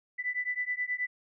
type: beating tone pair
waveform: sine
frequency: 1983 / 1992.4 Hz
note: B6 / B6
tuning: +7 / +15 cents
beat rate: 9.4 Hz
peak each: -33 / -33 dBFS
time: 0.18-1.07 s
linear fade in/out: 20 ms
effects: none